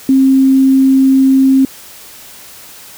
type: tone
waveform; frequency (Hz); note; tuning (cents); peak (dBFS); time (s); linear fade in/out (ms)
sine; 266.7; C4; +33; -5; 0.09-1.65; 2
effects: white hiss -35 dBFS RMS until 2.97 s